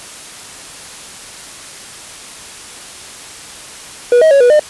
triangle tone with pitch steps, 485.4 / 634 / 556 / 488 / 604 Hz, B4 / D#5 / C#5 / B4 / D5, -30 / +32 / +5 / -21 / +48 cents, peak -3 dBFS, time 4.12-4.595 s, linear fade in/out 2 ms, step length 95 ms, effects white hiss -32 dBFS RMS until 4.69 s + resampled to 24000 Hz

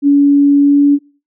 sine tone with pitch glide, 284 to 285.8 Hz, C#4 to D4, +42 to -47 cents, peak -5 dBFS, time 0.02-0.99 s, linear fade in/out 50 ms, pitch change +11 cents, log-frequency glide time 0.6-0.85 s, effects noise-tail reverb RT60 0.4 s tail -23 dB re dry

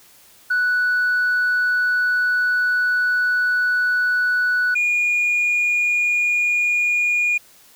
sine tone pair in turn, 1480 / 2435 Hz, F#6 / D#7, 0 / -38 cents, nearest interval major sixth, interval 862 cents, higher second, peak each -14 / -14 dBFS, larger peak neither, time 0.5-4.75 / 4.75-7.38 s, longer first, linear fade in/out 10 ms, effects tanh soft clip ceiling -14 dBFS + white hiss -50 dBFS RMS until 7.75 s

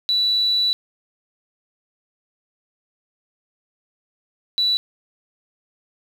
sine tone pair in turn, 3951 / 3951 Hz, B7 / B7, 0 / 0 cents, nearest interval unison, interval 0 cents, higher neither, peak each -16 dBFS, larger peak neither, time 0.09-0.73 / 4.58-4.77 s, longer first, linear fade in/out 0 ms, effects 7-bit

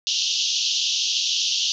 pink band-pass noise, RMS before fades -23 dBFS, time 0.07-1.72 s, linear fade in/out 0 ms, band 2800 to 6400 Hz, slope 96 dB/octave, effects none

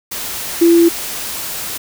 sine tone in noise, 338.4 Hz, E4, 45 cents sharp, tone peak -6 dBFS, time 0.61-0.89 s, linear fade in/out 10 ms, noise white, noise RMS -24 dBFS, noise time 0.11-1.78 s, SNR +15 dB, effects none

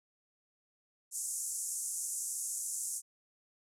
pink band-pass noise, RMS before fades -38 dBFS, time 1.11-3.02 s, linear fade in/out 50 ms, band 6500 to 11000 Hz, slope 48 dB/octave, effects none

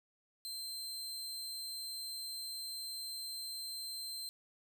sawtooth tone, 4123 Hz, C8, 26 cents flat, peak -38 dBFS, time 0.45-4.29 s, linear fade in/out 0 ms, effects none

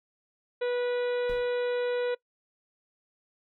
harmonic tone, 489.3 Hz, B4, 16 cents flat, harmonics 1 / 2 / 3 / 4 / 5 / 6 / 7 / 8, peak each -26 / -43 / -40 / -45 / -45 / -53 / -50 / -48 dBFS, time 0.61-2.15 s, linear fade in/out 10 ms
brown noise with exponential decay, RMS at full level -38 dBFS, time 1.29-1.57 s, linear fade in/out 2 ms, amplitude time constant 60 ms
effects noise-tail reverb RT60 0.1 s tail -22 dB re dry

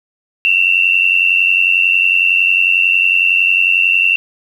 sine tone pair together, 2664 / 2755 Hz, E7 / F7, +18 / -24 cents, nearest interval minor second, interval 58 cents, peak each -12 dBFS, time 0.45-4.16 s, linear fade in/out 0 ms, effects 7-bit

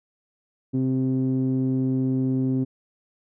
sawtooth tone with low-pass filter, 130.81 Hz, C3, in tune, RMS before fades -23 dBFS, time 0.73-2.65 s, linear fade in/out 20 ms, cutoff 300 Hz, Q 5.1, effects none

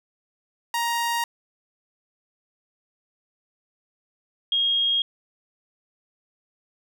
sawtooth / sine tone pair in turn, 938 / 3259 Hz, A#5 / G#7, +11 / -33 cents, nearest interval octave + minor seventh, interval 2156 cents, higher second, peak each -19 dBFS, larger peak neither, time 0.74-1.24 / 4.52-5.02 s, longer neither, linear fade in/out 2 ms, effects none

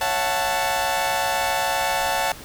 sawtooth chord, F# minor seventh, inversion second, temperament equal with one note detuned, 554.4 / 672.3 / 740 / 880 Hz, C#5 / E5 / F#5 / A5, 0 / +34 / 0 / 0 cents, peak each -25 / -25 / -22 / -20 dBFS, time 0.01-2.32 s, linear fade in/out 2 ms, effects pink hiss -40 dBFS RMS until 2.44 s

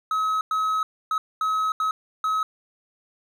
triangle tone bursts at uneven times, 1280 Hz, D#6, 49 cents sharp, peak -19 dBFS, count 6, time 0.11-0.41 / 0.51-0.83 / 1.11-1.18 / 1.41-1.72 / 1.8-1.91 / 2.24-2.43 s, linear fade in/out 2 ms, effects none

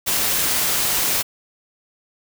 white noise, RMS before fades -20 dBFS, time 0.06-1.23 s, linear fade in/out 20 ms, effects none

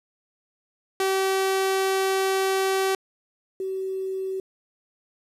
sawtooth / sine tone pair in turn, 383.9 / 381 Hz, G4 / G4, -36 / -49 cents, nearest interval unison, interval 13 cents, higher first, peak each -17 / -26 dBFS, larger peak first, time 1-2.95 / 3.6-4.4 s, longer first, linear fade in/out 2 ms, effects resampled to 32000 Hz + 9-bit

